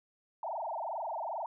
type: tone with frequency modulation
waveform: sine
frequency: 787 Hz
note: G5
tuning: 7 cents sharp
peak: -34 dBFS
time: 0.43-1.46 s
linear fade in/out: 2 ms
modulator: 22.4 Hz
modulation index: 7
effects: none